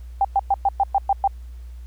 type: tone bursts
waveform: sine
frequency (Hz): 791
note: G5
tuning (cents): +15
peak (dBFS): -14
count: 8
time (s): 0.21-1.276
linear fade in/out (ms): 2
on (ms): 37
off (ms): 110
effects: added 60 Hz sine -34 dBFS peak until 1.86 s + pink hiss -59 dBFS RMS until 1.86 s